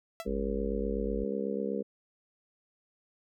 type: tone with exponential decay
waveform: sawtooth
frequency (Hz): 664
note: E5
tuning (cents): +12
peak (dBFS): -29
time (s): 0.2-0.29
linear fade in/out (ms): 0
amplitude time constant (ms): 18
type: harmonic tone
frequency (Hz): 68.1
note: C#2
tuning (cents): -30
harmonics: 3 / 4 / 5 / 6 / 7 / 8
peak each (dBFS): -35 / -39 / -44 / -36 / -35 / -42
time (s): 0.25-1.83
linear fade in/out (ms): 20
type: tone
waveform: sine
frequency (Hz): 51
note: G#1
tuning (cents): -31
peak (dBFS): -35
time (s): 0.27-1.24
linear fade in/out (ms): 5
effects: none